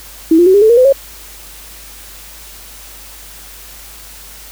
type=tone with pitch steps; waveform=sine; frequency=323.9 / 349.2 / 376.4 / 405.7 / 437.4 / 471.5 / 508.3 / 547.9 Hz; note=E4 / F4 / F#4 / G#4 / A4 / A#4 / B4 / C#5; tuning=-30 / 0 / +30 / -41 / -10 / +20 / +50 / -20 cents; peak=-4 dBFS; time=0.31-0.926 s; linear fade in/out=5 ms; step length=77 ms; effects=added 50 Hz sine -39 dBFS peak until 4.51 s + white hiss -35 dBFS RMS until 4.51 s